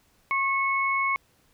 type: tone pair together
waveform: sine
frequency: 1087.1 / 2200 Hz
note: C#6 / C#7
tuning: -34 / -14 cents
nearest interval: octave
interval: 1220 cents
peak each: -25 / -25 dBFS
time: 0.31-1.16 s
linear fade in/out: 0 ms
effects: pink hiss -64 dBFS RMS until 1.53 s